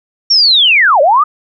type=linear two-way sweep; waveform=sine; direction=down then up; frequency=5620 to 527 to 1267 Hz; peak=-5 dBFS; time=0.3-1.24 s; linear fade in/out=10 ms; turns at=1.01 s; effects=none